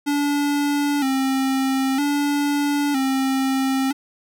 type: tone with vibrato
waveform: square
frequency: 277.2 Hz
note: C#4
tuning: in tune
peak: -19 dBFS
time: 0.06-3.93 s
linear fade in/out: 20 ms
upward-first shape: square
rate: 0.52 Hz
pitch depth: 68 cents each way
effects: none